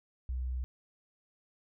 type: tone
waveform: sine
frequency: 63.1 Hz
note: B1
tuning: 38 cents sharp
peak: -32 dBFS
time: 0.29-0.64 s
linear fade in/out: 0 ms
effects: none